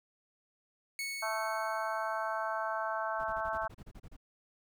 sawtooth tone with exponential decay, 2210 Hz, C#7, 6 cents flat, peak -31 dBFS, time 0.99-3.2 s, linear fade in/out 1 ms, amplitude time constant 480 ms
harmonic tone, 220 Hz, A3, in tune, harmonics 3 / 4 / 5 / 6 / 7, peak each -37 / -38 / -39 / -40 / -40 dBFS, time 1.22-3.68 s, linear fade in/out 10 ms
brown noise bursts, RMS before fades -48 dBFS, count 12, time 3.19-4.167 s, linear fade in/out 10 ms, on 53 ms, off 31 ms
effects none

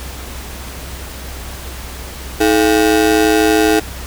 35% pulse ring-modulated tone, 374 Hz, F#4, 19 cents sharp, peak -5 dBFS, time 2.4-3.8 s, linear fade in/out 10 ms, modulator 56.1 Hz, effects added 64 Hz sine -29 dBFS peak until 4.06 s + pink hiss -31 dBFS RMS until 4.06 s

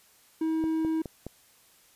triangle tone, 320 Hz, D#4, 49 cents sharp, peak -23 dBFS, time 0.41-1.02 s, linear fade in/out 5 ms
click train, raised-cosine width 2 ms, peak -23 dBFS, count 4, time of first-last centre 0.64-1.266 s, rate 4.79 Hz
effects white hiss -60 dBFS RMS until 1.95 s + resampled to 32000 Hz

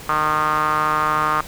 sawtooth tone with band-pass filter, 153.3 Hz, D#3, 25 cents flat, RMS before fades -19 dBFS, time 0.09-1.41 s, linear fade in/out 0 ms, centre 1200 Hz, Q 5.7, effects pink hiss -37 dBFS RMS until 1.47 s

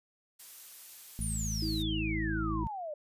blue noise, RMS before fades -48 dBFS, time 0.39-1.83 s, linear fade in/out 10 ms
harmonic tone, 54.2 Hz, A1, 25 cents flat, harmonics 1 / 2 / 3 / 4, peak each -35 / -38 / -40 / -41 dBFS, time 1.19-2.67 s, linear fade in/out 0 ms
sine exponential sweep, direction down, 9956 to 578 Hz, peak -36 dBFS, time 1.21-2.94 s, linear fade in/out 5 ms
sine tone with pitch glide, 319 to 323.1 Hz, D#4 to E4, +43 to -35 cents, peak -34 dBFS, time 1.62-2.64 s, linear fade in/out 5 ms, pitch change +22 cents, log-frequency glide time 1.93-2.32 s
effects resampled to 32000 Hz

